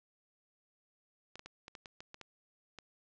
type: clicks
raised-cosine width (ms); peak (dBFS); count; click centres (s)
0.2; -30; 10; 1.356 / 1.394 / 1.46 / 1.681 / 1.752 / 1.858 / 2.005 / 2.144 / 2.213 / 2.787
effects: low-pass 7000 Hz 12 dB/octave